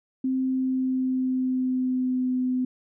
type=tone with pitch glide; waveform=sine; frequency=261 to 254 Hz; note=C4 to B3; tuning=-4 to +49 cents; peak=-22 dBFS; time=0.24-2.65 s; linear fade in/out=5 ms; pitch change=-47 cents; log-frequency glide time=0.38-2.32 s; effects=none